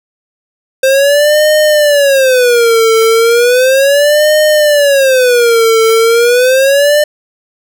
square tone with vibrato, 523.3 Hz, C5, in tune, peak -6 dBFS, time 0.83-7.04 s, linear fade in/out 5 ms, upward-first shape sine, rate 0.35 Hz, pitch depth 270 cents each way, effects none

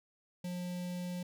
square tone with notch filter, 178.5 Hz, F3, 38 cents sharp, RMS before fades -39 dBFS, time 0.44-1.23 s, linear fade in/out 5 ms, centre 1300 Hz, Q 0.94, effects none

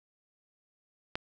click, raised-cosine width 0.3 ms, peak -16 dBFS, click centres 1.155 s, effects none

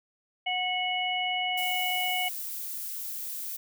harmonic tone, 733 Hz, F#5, 16 cents flat, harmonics 1 / 3 / 4, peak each -31 / -31 / -31 dBFS, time 0.46-2.29 s, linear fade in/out 10 ms
violet noise, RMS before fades -36 dBFS, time 1.57-3.57 s, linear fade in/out 10 ms
effects none

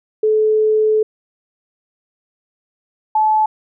sine tone pair in turn, 432.1 / 864.2 Hz, A4 / A5, -31 / -31 cents, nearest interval octave, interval 1200 cents, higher second, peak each -11 dBFS, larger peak neither, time 0.23-1.03 / 3.15-3.46 s, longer first, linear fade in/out 5 ms, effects none

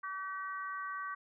harmonic tone, 382.3 Hz, G4, 43 cents flat, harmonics 3 / 4 / 5, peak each -39 / -43 / -47 dBFS, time 0.03-1.15 s, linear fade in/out 10 ms, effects none

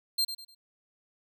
40% pulse tone with echo, 4176 Hz, C8, 4 cents flat, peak -23 dBFS, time 0.18-0.25 s, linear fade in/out 10 ms, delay 100 ms, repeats 3, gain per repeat -10 dB, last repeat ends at 0.55 s, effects none

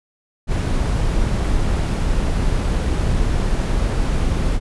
brown noise, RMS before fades -18 dBFS, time 0.47-4.6 s, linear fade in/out 50 ms, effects resampled to 24000 Hz

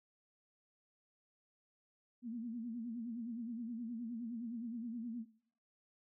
sine tone with vibrato, 233.1 Hz, A#3, in tune, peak -40 dBFS, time 2.22-5.26 s, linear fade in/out 50 ms, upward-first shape sine, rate 9.6 Hz, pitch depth 96 cents each way, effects noise-tail reverb RT60 0.6 s tail -21 dB re dry

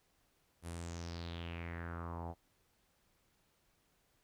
sawtooth tone with low-pass filter sweep, 84.8 Hz, E2, 50 cents sharp, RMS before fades -44 dBFS, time 0.62-2.35 s, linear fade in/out 50 ms, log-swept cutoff 11000 to 740 Hz, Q 4.3, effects pink hiss -75 dBFS RMS until 4.23 s

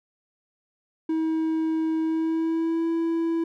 triangle tone with pitch glide, 320 to 330.9 Hz, D#4 to E4, +49 to +7 cents, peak -20 dBFS, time 1.09-3.44 s, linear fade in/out 5 ms, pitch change +58 cents, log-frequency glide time 2.02-2.89 s, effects none

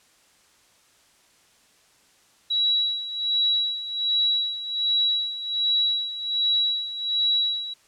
sine tone with tremolo, 3897 Hz, B7, 24 cents flat, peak -18 dBFS, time 2.5-7.74 s, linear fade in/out 10 ms, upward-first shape sine, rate 1.3 Hz, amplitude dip 75%, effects white hiss -59 dBFS RMS until 7.87 s + low-pass 9000 Hz 12 dB/octave

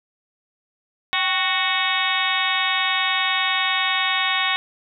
harmonic tone with a mistuned harmonic, 370 Hz, F#4, in tune, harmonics 2 / 3 / 4 / 5 / 6 / 7 / 8 / 9 / 10, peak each -29 / -26 / -31 / -26 / -25 / -29 / -30 / -29 / -26 dBFS, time 1.13-4.56 s, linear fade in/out 0 ms, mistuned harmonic 2, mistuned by +75 cents, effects none

